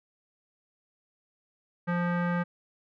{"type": "tone with low-pass filter", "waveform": "square", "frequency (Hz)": 174.61, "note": "F3", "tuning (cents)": 0, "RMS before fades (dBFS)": -28, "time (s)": [1.87, 2.44], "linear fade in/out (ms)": 20, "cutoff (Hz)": 1600, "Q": 2.8, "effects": []}